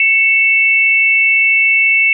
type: tone pair together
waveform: sine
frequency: 2217 / 2662 Hz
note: C#7 / E7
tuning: 0 / +16 cents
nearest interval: minor third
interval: 316 cents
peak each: -11 dBFS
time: 0-2.13 s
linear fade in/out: 2 ms
effects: none